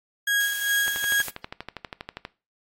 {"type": "tone with tremolo", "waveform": "35% pulse", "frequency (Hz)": 1644, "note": "G#6", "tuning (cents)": -18, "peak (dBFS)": -18, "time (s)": [0.27, 1.22], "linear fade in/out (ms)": 5, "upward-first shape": "sine", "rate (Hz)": 2.5, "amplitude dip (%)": 65}
{"type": "noise", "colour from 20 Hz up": "blue", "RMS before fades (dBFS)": -34, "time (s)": [0.4, 1.3], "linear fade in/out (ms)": 5}
{"type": "click train", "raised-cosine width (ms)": 0.3, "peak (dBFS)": -17, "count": 18, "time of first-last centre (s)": [0.88, 2.251], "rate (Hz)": 12.4}
{"effects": ["noise-tail reverb RT60 0.3 s tail -19 dB re dry", "AAC 48 kbps"]}